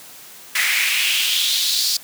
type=noise with high-pass filter sweep; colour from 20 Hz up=pink; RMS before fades=-19 dBFS; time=0.55-1.97 s; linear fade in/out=5 ms; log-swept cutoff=1900 to 4800 Hz; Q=4; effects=white hiss -41 dBFS RMS until 2.03 s + high-pass 100 Hz 12 dB/octave